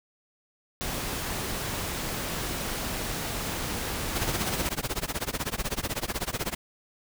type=noise; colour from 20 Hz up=pink; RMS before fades=-32 dBFS; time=0.81-4.69 s; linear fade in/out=0 ms
type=noise with tremolo; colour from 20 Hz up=pink; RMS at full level=-28 dBFS; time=4.15-6.55 s; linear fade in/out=10 ms; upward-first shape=sine; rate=16 Hz; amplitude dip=95%
effects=none